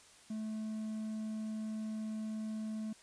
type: tone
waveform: triangle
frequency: 217.3 Hz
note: A3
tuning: 21 cents flat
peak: -35 dBFS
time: 0.3-2.93 s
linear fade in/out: 5 ms
effects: white hiss -60 dBFS RMS until 3.02 s + resampled to 22050 Hz